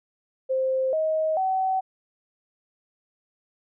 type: tone with pitch steps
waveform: sine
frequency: 524 / 630.4 / 758.4 Hz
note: C5 / D#5 / F#5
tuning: +2 / +23 / +43 cents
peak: -21 dBFS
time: 0.49-1.81 s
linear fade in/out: 20 ms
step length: 440 ms
effects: none